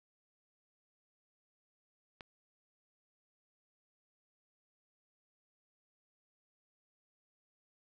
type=click; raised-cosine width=0.3 ms; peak=-30 dBFS; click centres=2.208 s; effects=none